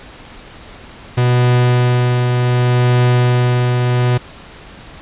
45% pulse tone with tremolo, 123.47 Hz, B2, in tune, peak -9 dBFS, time 1.17-4.18 s, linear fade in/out 10 ms, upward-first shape triangle, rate 0.67 Hz, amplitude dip 35%, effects pink hiss -37 dBFS RMS until 5.01 s + resampled to 8000 Hz

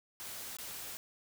white noise with dropouts, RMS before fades -44 dBFS, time 0.2-0.97 s, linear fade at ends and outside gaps 0 ms, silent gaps 0.568-0.586 s, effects none

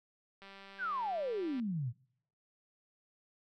click train, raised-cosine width 0.3 ms, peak -37 dBFS, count 232, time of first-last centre 0.42-1.599 s, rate 196 Hz
sine exponential sweep, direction down, 1643 to 110 Hz, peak -33 dBFS, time 0.78-1.93 s, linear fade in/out 50 ms
effects noise-tail reverb RT60 0.7 s tail -26 dB re dry

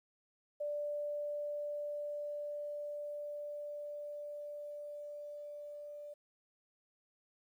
sine tone with level ramp, 587.3 Hz, D5, in tune, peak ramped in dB -35 to -45 dBFS, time 0.6-6.14 s, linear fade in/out 10 ms, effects 12-bit

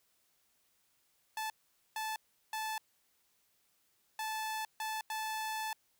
sawtooth tone bursts at uneven times, 873 Hz, A5, 14 cents flat, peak -32 dBFS, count 6, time 1.37-1.5 / 1.96-2.16 / 2.53-2.78 / 4.19-4.65 / 4.8-5.01 / 5.1-5.73 s, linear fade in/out 2 ms, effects white hiss -74 dBFS RMS until 5.99 s

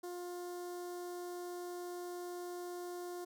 sawtooth tone with notch filter, 354.2 Hz, F4, 24 cents sharp, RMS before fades -44 dBFS, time 0.03-3.25 s, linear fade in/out 10 ms, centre 2500 Hz, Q 0.52, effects none

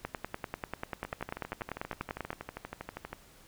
two click trains, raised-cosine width 0.5 ms, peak -23 / -19 dBFS, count 27 / 24, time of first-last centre 1.05-3.13 / 0.05-2.305 s, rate 12.5 / 10.2 Hz, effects pink hiss -58 dBFS RMS until 3.47 s

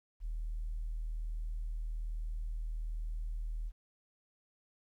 sine tone, 39.4 Hz, D#1, 23 cents sharp, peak -34 dBFS, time 0.2-3.72 s, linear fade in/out 50 ms, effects tanh soft clip ceiling -31 dBFS + 12-bit

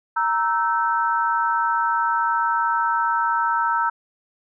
sine chord, E diminished, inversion second, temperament equal with one note detuned, 932.3 / 1318.5 / 1539.3 Hz, Bb5 / E6 / G6, 0 / 0 / -32 cents, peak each -21 / -22 / -26 dBFS, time 0.16-3.9 s, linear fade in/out 10 ms, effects none

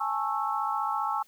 sine chord, A major seventh, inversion third, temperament just, 825 / 880 / 1100 / 1320 Hz, G#5 / A5 / C#6 / E6, -12 / 0 / -14 / +2 cents, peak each -32 dBFS, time 0-1.23 s, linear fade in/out 10 ms, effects white hiss -61 dBFS RMS until 1.27 s

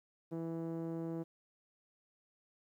5% pulse tone with low-pass filter, 164.81 Hz, E3, in tune, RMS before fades -40 dBFS, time 0.31-1.24 s, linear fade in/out 20 ms, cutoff 350 Hz, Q 1.4, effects 12-bit

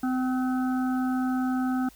harmonic tone with a mistuned harmonic, 256.5 Hz, C4, 34 cents flat, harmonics 1 / 3 / 5 / 6, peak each -24 / -34 / -38 / -40 dBFS, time 0.03-1.89 s, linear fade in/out 5 ms, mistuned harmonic 6, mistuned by -33 cents, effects added 50 Hz sine -55 dBFS peak until 1.95 s + white hiss -55 dBFS RMS until 1.95 s

